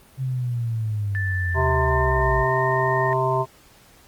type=linear sweep; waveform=sine; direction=down; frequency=133.4 to 53.4 Hz; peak=-22 dBFS; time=0.17-2.46 s; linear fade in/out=50 ms
type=tone with pitch glide; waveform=sine; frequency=1760 to 1839 Hz; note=A6 to A#6; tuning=0 to -24 cents; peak=-26 dBFS; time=1.15-3.13 s; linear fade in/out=0 ms; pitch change=+76 cents; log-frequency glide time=1.35-2.59 s
type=harmonic tone; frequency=130.2 Hz; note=C3; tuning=8 cents flat; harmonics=1 / 3 / 5 / 7 / 8; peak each=-25 / -25 / -25 / -25 / -25 dBFS; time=1.54-3.46 s; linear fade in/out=50 ms
effects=pink hiss -52 dBFS RMS until 4.07 s + Opus 32 kbps